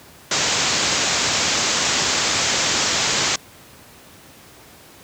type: low-pass noise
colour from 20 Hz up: white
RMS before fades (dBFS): -20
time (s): 0.31-3.36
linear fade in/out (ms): 5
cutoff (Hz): 7500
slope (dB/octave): 96
effects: pink hiss -45 dBFS RMS until 5.03 s + high-pass 80 Hz 12 dB/octave